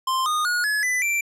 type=tone with pitch steps; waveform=square; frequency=1046.5 / 1230.2 / 1446.2 / 1700 / 1998.5 / 2349 Hz; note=C6 / D#6 / F#6 / G#6 / B6 / D7; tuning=0 / -20 / -40 / +40 / +20 / 0 cents; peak=-21 dBFS; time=0.07-1.21 s; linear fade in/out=5 ms; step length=190 ms; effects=low-pass 12000 Hz 12 dB/octave